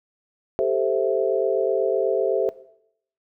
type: chord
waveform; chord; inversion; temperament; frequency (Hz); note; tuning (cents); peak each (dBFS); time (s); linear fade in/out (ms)
sine; A minor seventh; third; equal; 392 / 440 / 523.3 / 659.3; G4 / A4 / C5 / E5; 0 / 0 / 0 / 0; -24; 0.59-2.49; 0
effects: noise-tail reverb RT60 0.7 s tail -17 dB re dry